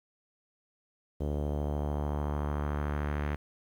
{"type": "tone with low-pass filter sweep", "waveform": "sawtooth", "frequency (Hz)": 73.42, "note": "D2", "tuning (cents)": 0, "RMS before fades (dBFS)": -32, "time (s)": [1.2, 3.36], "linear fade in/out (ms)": 10, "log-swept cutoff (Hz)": [510, 2000], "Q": 1.7, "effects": ["10-bit"]}